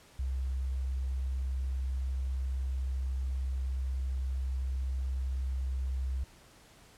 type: tone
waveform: sine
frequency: 65.41 Hz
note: C2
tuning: in tune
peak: -30 dBFS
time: 0.19-6.24 s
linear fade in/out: 5 ms
effects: pink hiss -58 dBFS RMS until 6.97 s + low-pass 11000 Hz 12 dB/octave